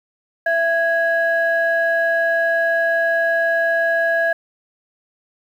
sine tone pair together, 667 / 1657.6 Hz, E5 / G#6, +20 / -4 cents, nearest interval octave + major third, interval 1576 cents, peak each -17 / -17 dBFS, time 0.46-4.33 s, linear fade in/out 5 ms, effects tanh soft clip ceiling -8 dBFS + 8-bit

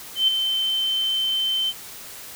sine tone with ADSR envelope, 3089 Hz, G7, 26 cents flat, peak -13 dBFS, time 0.15-1.73 s, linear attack 130 ms, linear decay 5 ms, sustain -7 dB, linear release 43 ms, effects white hiss -39 dBFS RMS until 2.35 s

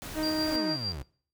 pink noise, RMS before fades -40 dBFS, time 0.02-0.56 s, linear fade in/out 0 ms
harmonic tone, 311.1 Hz, D#4, in tune, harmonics 1 / 2 / 3 / 4 / 5 / 6 / 7 / 8, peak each -29 / -34 / -41 / -47 / -44 / -47 / -55 / -56 dBFS, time 0.14-0.77 s, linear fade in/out 50 ms
sine tone with tremolo, 4738 Hz, D8, 14 cents sharp, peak -29 dBFS, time 0.23-0.92 s, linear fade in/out 0 ms, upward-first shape triangle, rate 6.6 Hz, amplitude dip 75%
30% pulse exponential sweep, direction down, 332.9 to 61.74 Hz, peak -33 dBFS, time 0.47-1.03 s, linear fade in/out 10 ms
effects noise-tail reverb RT60 0.5 s tail -23 dB re dry

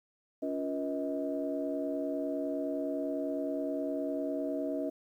sine tone cluster, 282 / 351.8 / 480.6 / 632 Hz, C#4 / F4 / B4 / D#5, +30 / +13 / -47 / +27 cents, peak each -34 / -40 / -40 / -35 dBFS, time 0.42-4.9 s, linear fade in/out 10 ms, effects tanh soft clip ceiling -21 dBFS + 11-bit

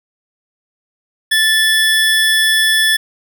square tone pair together, 1760 / 3418 Hz, A6 / G#7, 0 / +49 cents, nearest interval major seventh, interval 1149 cents, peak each -13 / -15 dBFS, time 1.31-2.97 s, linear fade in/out 10 ms, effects none

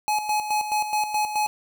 square tone with tremolo, 846 Hz, G#5, 32 cents sharp, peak -21 dBFS, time 0.08-1.47 s, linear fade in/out 0 ms, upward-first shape square, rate 4.7 Hz, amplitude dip 60%, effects none

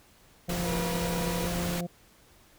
harmonic tone, 174.3 Hz, F3, 3 cents flat, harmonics 1 / 2 / 3 / 4, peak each -31 / -41 / -39 / -42 dBFS, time 0.48-1.87 s, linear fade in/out 10 ms
pink noise, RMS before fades -34 dBFS, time 0.49-1.81 s, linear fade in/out 5 ms
30% pulse tone with pitch glide, 483.1 to 486.7 Hz, B4 to B4, -38 to -25 cents, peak -32 dBFS, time 0.65-1.47 s, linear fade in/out 5 ms, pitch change +13 cents, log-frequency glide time 1.02-1.27 s
effects pink hiss -59 dBFS RMS until 2.58 s

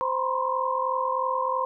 sine tone cluster, 519 / 951 / 1021 / 1064 Hz, C5 / A#5 / C6 / C6, -14 / +34 / -43 / +29 cents, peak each -29 dBFS, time 0.01-1.65 s, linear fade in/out 0 ms, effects none

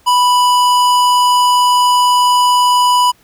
sine tone with hard clipping, 987.8 Hz, B5, in tune, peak -10 dBFS, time 0.06-3.12 s, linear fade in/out 20 ms, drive 17 dB, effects pink hiss -51 dBFS RMS until 3.23 s

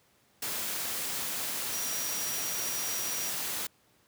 sine tone in noise, 5760 Hz, F#8, 47 cents flat, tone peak -36 dBFS, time 1.73-3.3 s, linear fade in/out 5 ms, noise white, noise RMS -34 dBFS, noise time 0.42-3.67 s, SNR -5 dB, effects pink hiss -66 dBFS RMS until 4.07 s + high-pass 100 Hz 12 dB/octave

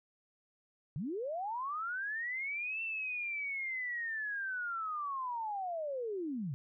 sine linear two-way sweep, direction up then down, 123.5 to 2696 to 123.5 Hz, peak -35 dBFS, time 0.96-6.54 s, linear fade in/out 0 ms, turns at 2.82 s, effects none

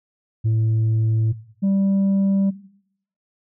sine tone pair in turn, 111 / 195.65 Hz, A2 / G3, +16 / -3 cents, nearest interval minor seventh, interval 981 cents, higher second, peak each -13 dBFS, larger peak neither, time 0.44-1.33 / 1.62-2.51 s, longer neither, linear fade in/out 20 ms, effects noise-tail reverb RT60 0.7 s tail -19 dB re dry + tanh soft clip ceiling -15 dBFS

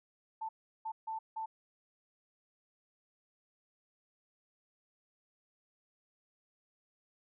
sine tone bursts at uneven times, 886 Hz, A5, 12 cents sharp, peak -36 dBFS, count 4, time 0.41-0.49 / 0.85-0.92 / 1.07-1.19 / 1.36-1.46 s, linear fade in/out 10 ms, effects none

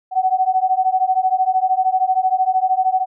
sine beating tone pair, 744 / 757 Hz, F#5 / F#5, +9 / +39 cents, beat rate 13 Hz, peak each -17 dBFS, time 0.11-3.06 s, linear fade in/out 50 ms, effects none

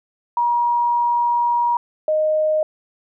sine tone pair in turn, 954 / 619.2 Hz, A#5 / D#5, +40 / -9 cents, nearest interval perfect fifth, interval 749 cents, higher first, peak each -15 dBFS, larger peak neither, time 0.37-1.77 / 2.08-2.63 s, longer first, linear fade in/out 2 ms, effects none

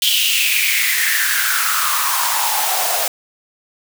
white noise with high-pass filter sweep, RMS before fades -17 dBFS, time 0.02-3.08 s, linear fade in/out 2 ms, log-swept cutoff 3200 to 630 Hz, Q 6.3, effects none

